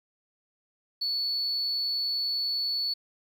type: tone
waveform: sine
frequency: 4435 Hz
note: C#8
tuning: in tune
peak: -25 dBFS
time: 1.01-2.94 s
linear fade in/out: 10 ms
effects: tanh soft clip ceiling -23 dBFS + 10-bit